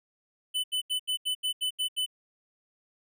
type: tone bursts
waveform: square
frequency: 3008 Hz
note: F#7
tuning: 28 cents sharp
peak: -27 dBFS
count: 9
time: 0.54-2.063 s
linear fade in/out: 20 ms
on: 99 ms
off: 79 ms
effects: none